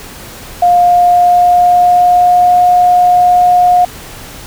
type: tone with pitch glide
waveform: sine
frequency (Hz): 707 to 716.9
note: F5 to F5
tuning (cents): +21 to +45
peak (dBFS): -4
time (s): 0.62-3.85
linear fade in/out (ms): 5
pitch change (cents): +24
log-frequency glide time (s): 0.76-2.65
effects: pink hiss -30 dBFS RMS until 4.46 s